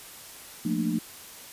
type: chord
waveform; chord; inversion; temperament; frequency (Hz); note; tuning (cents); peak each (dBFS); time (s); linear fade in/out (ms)
sine; Bb major seventh; second; equal with one note detuned; 174.61 / 220 / 233.1 / 301.2; F3 / A3 / Bb3 / D4; 0 / 0 / 0 / +44; -30; 0.65-0.99; 5
effects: white hiss -45 dBFS RMS until 1.52 s + resampled to 32000 Hz